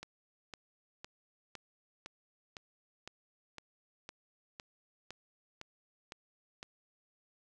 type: click train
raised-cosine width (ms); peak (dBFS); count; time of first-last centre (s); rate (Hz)
0.2; -27; 14; 0.03-6.629; 1.97
effects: none